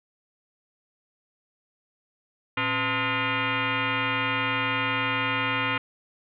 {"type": "tone with frequency modulation", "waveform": "sine", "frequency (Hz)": 502, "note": "B4", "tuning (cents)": 28, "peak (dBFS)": -23, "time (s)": [2.57, 5.78], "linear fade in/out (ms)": 5, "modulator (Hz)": 386, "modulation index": 6.2, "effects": []}